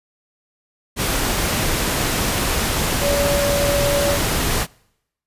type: tone in noise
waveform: sine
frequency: 570 Hz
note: C#5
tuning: 48 cents sharp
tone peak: -18 dBFS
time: 3-4.19 s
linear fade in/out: 50 ms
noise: pink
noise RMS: -20 dBFS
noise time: 0.96-4.67 s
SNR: -1 dB
effects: noise-tail reverb RT60 0.8 s tail -26 dB re dry + resampled to 32000 Hz